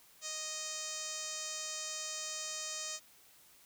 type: tone with low-pass filter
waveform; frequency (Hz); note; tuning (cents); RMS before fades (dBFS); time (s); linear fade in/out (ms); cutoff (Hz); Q
5% pulse; 622.3; D#5; 0; -41; 0.21-3; 50; 6900; 4.2
effects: white hiss -62 dBFS RMS until 3.65 s